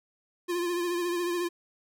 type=tone with vibrato; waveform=square; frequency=349.2 Hz; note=F4; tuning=in tune; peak=-28 dBFS; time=0.48-1.49 s; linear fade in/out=20 ms; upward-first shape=triangle; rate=14 Hz; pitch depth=47 cents each way; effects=none